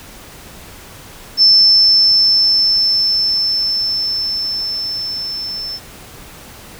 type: tone with level ramp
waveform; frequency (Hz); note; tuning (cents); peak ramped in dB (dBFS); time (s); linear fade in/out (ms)
sine; 5300; E8; +9; -5 to -22; 1.37-5.8; 50
effects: pink hiss -37 dBFS RMS until 6.79 s